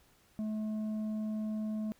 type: tone with tanh clipping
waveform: triangle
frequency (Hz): 215.5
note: A3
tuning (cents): -36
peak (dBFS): -34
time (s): 0.39-1.92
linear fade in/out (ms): 0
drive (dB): 10
effects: pink hiss -66 dBFS RMS until 1.99 s